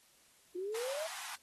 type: exponential sweep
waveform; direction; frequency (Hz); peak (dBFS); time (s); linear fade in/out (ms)
sine; up; 349.2 to 661; -36; 0.55-1.07; 10
type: high-pass noise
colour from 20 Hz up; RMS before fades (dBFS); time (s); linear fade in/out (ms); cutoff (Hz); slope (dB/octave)
pink; -45; 0.74-1.36; 10; 720; 96
effects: white hiss -66 dBFS RMS until 1.42 s + AAC 32 kbps